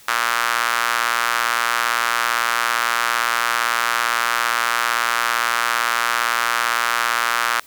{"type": "tone with high-pass filter", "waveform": "sawtooth", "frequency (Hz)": 117.7, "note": "A#2", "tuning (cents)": 17, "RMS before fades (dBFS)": -20, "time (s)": [0.08, 7.6], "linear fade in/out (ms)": 5, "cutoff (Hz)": 1300, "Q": 2.5, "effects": ["white hiss -47 dBFS RMS until 7.66 s"]}